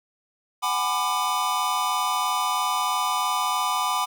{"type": "chord", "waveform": "square", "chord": "G# half-diminished seventh", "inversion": "third", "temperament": "just", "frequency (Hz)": [747.5, 830.6, 996.7, 1196.1], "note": ["F#5", "G#5", "B5", "D6"], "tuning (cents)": [17, 0, 16, 31], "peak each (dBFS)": [-31, -32, -27, -27], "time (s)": [0.62, 4.06], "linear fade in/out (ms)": 20, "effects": []}